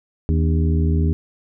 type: harmonic tone with a mistuned harmonic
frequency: 80.6 Hz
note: E2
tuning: 38 cents flat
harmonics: 1 / 2 / 3 / 4 / 5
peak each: -16 / -22 / -26 / -28 / -30 dBFS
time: 0.29-1.13 s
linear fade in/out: 0 ms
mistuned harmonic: 4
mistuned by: -110 cents
effects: none